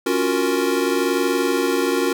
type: chord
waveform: square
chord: Gb major seventh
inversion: second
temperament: equal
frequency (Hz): 277.2 / 349.2 / 370 / 466.2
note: Db4 / F4 / Gb4 / Bb4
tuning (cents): 0 / 0 / 0 / 0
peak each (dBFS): -24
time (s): 0.06-2.13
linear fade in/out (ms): 5
effects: none